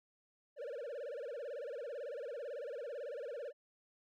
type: tone with vibrato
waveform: triangle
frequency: 524 Hz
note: C5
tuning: 2 cents sharp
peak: -39 dBFS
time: 0.56-3.53 s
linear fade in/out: 50 ms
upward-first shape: sine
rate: 18 Hz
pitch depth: 240 cents each way
effects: none